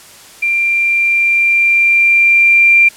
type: tone with level ramp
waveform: sine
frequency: 2374 Hz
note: D7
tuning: 18 cents sharp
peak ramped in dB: -11 to -4 dBFS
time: 0.42-2.89 s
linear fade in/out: 10 ms
effects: white hiss -38 dBFS RMS until 2.96 s + low-pass 11000 Hz 12 dB/octave